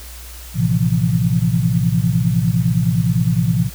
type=chord; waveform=sine; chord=F major seventh; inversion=first; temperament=equal with one note detuned; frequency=112.9 / 130.81 / 164.81 / 174.61 Hz; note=A2 / C3 / E3 / F3; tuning=+45 / 0 / 0 / 0 cents; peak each=-19 dBFS; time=0.54-3.7 s; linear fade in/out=50 ms; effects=added 60 Hz sine -34 dBFS peak until 3.74 s + white hiss -38 dBFS RMS until 3.74 s